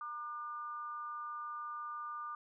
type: tone with amplitude modulation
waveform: sine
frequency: 1200 Hz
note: D6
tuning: 37 cents sharp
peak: -37 dBFS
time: 0.01-2.35 s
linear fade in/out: 2 ms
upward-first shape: sine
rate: 266 Hz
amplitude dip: 65%
effects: none